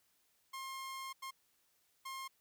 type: tone bursts at uneven times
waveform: sawtooth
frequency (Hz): 1066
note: C6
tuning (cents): +32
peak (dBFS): -39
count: 3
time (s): 0.53-1.13 / 1.22-1.31 / 2.05-2.28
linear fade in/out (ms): 10
effects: white hiss -75 dBFS RMS until 2.4 s